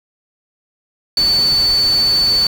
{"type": "tone in noise", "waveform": "sine", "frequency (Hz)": 4493, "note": "C#8", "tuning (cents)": 23, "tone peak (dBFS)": -11, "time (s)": [1.17, 2.47], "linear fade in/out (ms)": 2, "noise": "pink", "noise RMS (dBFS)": -27, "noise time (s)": [1.17, 2.47], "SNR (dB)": 13, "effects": []}